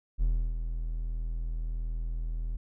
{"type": "tone with ADSR envelope", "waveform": "triangle", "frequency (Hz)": 40.72, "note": "E1", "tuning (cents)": -20, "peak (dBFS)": -20, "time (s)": [0.18, 2.57], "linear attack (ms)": 38, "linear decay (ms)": 320, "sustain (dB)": -8, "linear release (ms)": 7, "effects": []}